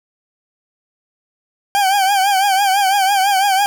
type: tone with vibrato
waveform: 40% pulse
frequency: 785 Hz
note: G5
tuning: 2 cents sharp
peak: -11 dBFS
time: 1.75-3.66 s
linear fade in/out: 0 ms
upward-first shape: triangle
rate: 6 Hz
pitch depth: 95 cents each way
effects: none